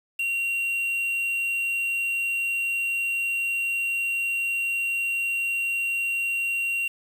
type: tone with quantisation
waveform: triangle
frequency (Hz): 2752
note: F7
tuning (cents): -26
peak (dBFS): -22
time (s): 0.19-6.88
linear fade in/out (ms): 5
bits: 7
effects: none